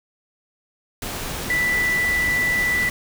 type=tone in noise; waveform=sine; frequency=1975.5 Hz; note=B6; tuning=in tune; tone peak=-18 dBFS; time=1.5-2.89 s; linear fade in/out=2 ms; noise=pink; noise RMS=-29 dBFS; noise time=1.02-2.9 s; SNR=+8 dB; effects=none